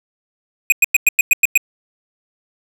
square tone bursts, 2489 Hz, D#7, in tune, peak -8 dBFS, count 8, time 0.7-1.576 s, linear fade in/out 2 ms, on 22 ms, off 100 ms, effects none

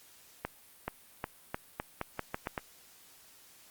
accelerating click train, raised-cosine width 0.5 ms, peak -18 dBFS, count 10, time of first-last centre 0.45-2.578 s, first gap 430 ms, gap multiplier 0.84, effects white hiss -58 dBFS RMS until 3.7 s + Opus 48 kbps

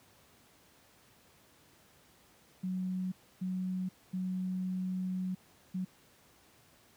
sine tone bursts at uneven times, 185 Hz, F#3, in tune, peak -32 dBFS, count 4, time 2.63-3.12 / 3.41-3.89 / 4.13-5.35 / 5.74-5.85 s, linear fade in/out 10 ms, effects pink hiss -63 dBFS RMS until 6.96 s + high-pass 80 Hz 12 dB/octave

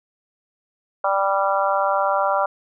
harmonic tone, 196 Hz, G3, in tune, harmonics 3 / 4 / 5 / 6 / 7, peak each -22 / -23 / -24 / -25 / -25 dBFS, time 1.04-2.46 s, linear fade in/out 5 ms, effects none

